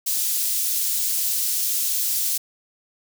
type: high-pass noise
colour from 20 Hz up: white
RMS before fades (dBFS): -23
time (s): 0.06-2.38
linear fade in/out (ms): 10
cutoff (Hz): 5000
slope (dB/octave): 12
effects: none